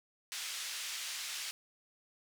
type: band-pass noise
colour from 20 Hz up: pink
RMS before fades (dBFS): -41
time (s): 0.32-1.51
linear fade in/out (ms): 0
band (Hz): 2500 to 8700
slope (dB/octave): 12
effects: none